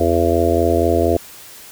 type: harmonic tone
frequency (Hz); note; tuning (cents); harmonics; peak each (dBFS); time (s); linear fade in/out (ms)
84.2; E2; +37; 1 / 3 / 4 / 5 / 6 / 7 / 8; -20 / -23 / -19 / -20 / -21 / -24 / -19; 0-1.17; 5
effects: white hiss -39 dBFS RMS until 1.71 s